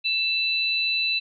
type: tone pair together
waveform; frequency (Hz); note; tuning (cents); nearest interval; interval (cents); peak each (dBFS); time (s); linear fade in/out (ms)
sine; 2659 / 3984; E7 / B7; +14 / +14; perfect fifth; 700; -24; 0.04-1.2; 20
effects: none